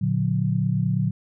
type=chord; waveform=sine; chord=Bb augmented; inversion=none; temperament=just; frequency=116.54 / 145.68 / 182.1 Hz; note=Bb2 / D3 / F#3; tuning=0 / -14 / -27 cents; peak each=-24 dBFS; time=0.01-1.11 s; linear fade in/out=10 ms; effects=none